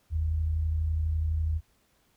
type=tone pair together; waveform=sine; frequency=47.15 / 79.2 Hz; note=F#1 / D#2; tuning=+33 / +31 cents; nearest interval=major sixth; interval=898 cents; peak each=-35 / -25 dBFS; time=0.1-1.61 s; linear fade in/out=50 ms; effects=pink hiss -68 dBFS RMS until 2.16 s